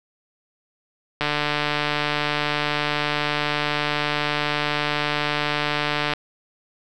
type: click train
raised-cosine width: 0.3 ms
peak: -6 dBFS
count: 730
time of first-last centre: 1.21-6.136 s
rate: 148 Hz
effects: none